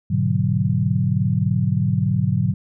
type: chord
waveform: sine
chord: G# half-diminished seventh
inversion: none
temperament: equal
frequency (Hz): 103.83 / 123.47 / 146.83 / 185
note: G#2 / B2 / D3 / F#3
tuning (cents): 0 / 0 / 0 / 0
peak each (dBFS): -22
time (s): 0.1-2.54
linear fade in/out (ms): 10
effects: none